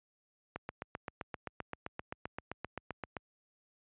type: click train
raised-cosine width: 0.5 ms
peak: -23 dBFS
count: 21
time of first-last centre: 0.56-3.168 s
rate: 7.67 Hz
effects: high-pass 60 Hz 12 dB/octave + resampled to 8000 Hz